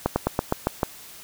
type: slowing click train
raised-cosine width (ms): 1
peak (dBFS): -6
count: 7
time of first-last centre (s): 0.06-0.832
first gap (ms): 100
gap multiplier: 1.1
effects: white hiss -44 dBFS RMS until 1.23 s